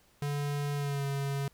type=tone with pitch glide; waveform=square; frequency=144.2 to 139.29 Hz; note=D3 to C#3; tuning=-31 to +9 cents; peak=-31 dBFS; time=0.22-1.48 s; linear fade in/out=2 ms; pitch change=-60 cents; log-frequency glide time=0.75-1.05 s; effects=pink hiss -65 dBFS RMS until 1.53 s